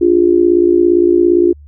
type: tone with amplitude modulation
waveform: sine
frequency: 349.2 Hz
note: F4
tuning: in tune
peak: -3 dBFS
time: 0.01-1.53 s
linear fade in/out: 10 ms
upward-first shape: sine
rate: 57.5 Hz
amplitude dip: 85%
effects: added 73 Hz sine -35 dBFS peak until 1.67 s